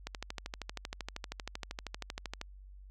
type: click train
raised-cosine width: 0.2 ms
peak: -21 dBFS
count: 31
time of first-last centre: 0.07-2.414 s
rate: 12.8 Hz
effects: added 48 Hz sine -49 dBFS peak until 2.9 s